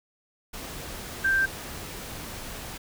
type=tone in noise; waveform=sine; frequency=1571 Hz; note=G6; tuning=3 cents sharp; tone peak=-20 dBFS; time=1.24-1.46 s; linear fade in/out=10 ms; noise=pink; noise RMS=-38 dBFS; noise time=0.53-2.78 s; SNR=+15 dB; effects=none